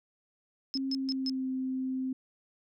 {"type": "tone bursts", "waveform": "sine", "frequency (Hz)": 5180, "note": "E8", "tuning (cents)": -31, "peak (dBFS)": -31, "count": 4, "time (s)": [0.74, 1.296], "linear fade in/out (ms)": 0, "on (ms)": 34, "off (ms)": 140}
{"type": "tone with pitch glide", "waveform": "sine", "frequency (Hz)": [268, 260.4], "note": ["C4", "C4"], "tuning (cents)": [42, -8], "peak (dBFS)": -30, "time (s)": [0.75, 2.13], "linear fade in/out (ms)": 5, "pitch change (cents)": -50, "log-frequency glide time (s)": [0.94, 1.49]}
{"effects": []}